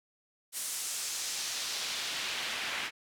pink noise with band-pass filter sweep, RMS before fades -36 dBFS, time 0.52-2.91 s, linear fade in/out 50 ms, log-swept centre 9500 to 2200 Hz, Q 1.1, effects none

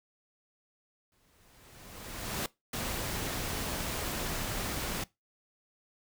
pink noise with exponential growth, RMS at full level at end -32 dBFS, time 1.12-2.46 s, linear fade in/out 1 ms, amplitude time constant 290 ms
pink noise, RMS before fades -35 dBFS, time 2.73-5.04 s, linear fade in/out 5 ms
effects noise-tail reverb RT60 0.2 s tail -21 dB re dry

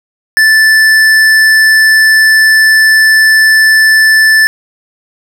sine tone with tanh clipping, 1756 Hz, A6, 4 cents flat, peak -5 dBFS, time 0.37-4.47 s, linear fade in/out 0 ms, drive 14 dB, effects none

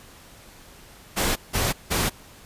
pink noise bursts, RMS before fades -23 dBFS, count 3, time 1.16-2.1 s, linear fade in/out 20 ms, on 200 ms, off 170 ms, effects pink hiss -48 dBFS RMS until 2.45 s + resampled to 32000 Hz

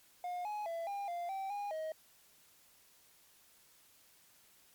triangle tone with pitch steps, 714 / 839 / 669 / 803 / 695 / 775 / 816 / 631 Hz, F5 / G#5 / E5 / G5 / F5 / G5 / G#5 / D#5, +38 / +17 / +25 / +41 / -9 / -20 / -31 / +24 cents, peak -35 dBFS, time 0.24-1.92 s, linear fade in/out 2 ms, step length 210 ms, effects white hiss -65 dBFS RMS until 4.74 s + MP3 96 kbps

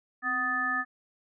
harmonic tone with a mistuned harmonic, 250 Hz, B3, 21 cents sharp, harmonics 1 / 3 / 5 / 7, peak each -39 / -38 / -31 / -28 dBFS, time 0.22-0.85 s, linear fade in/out 50 ms, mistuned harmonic 1, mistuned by +52 cents, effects none

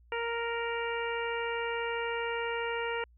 harmonic tone, 466.2 Hz, A#4, in tune, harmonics 1 / 2 / 3 / 4 / 5 / 6, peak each -34 / -37 / -39 / -40 / -41 / -42 dBFS, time 0.12-3.04 s, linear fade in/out 2 ms, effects added 59 Hz sine -57 dBFS peak until 3.17 s

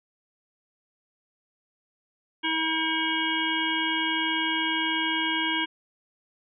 harmonic tone with a mistuned harmonic, 320.7 Hz, E4, 48 cents flat, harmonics 1 / 3 / 5 / 7 / 9 / 10, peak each -31 / -31 / -31 / -31 / -31 / -31 dBFS, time 2.43-5.66 s, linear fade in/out 20 ms, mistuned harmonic 10, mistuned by +23 cents, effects none

